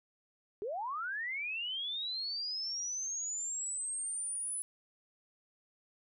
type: linear sweep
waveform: sine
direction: up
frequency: 381.2 to 10120 Hz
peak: -35 dBFS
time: 0.62-4.62 s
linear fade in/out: 0 ms
effects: none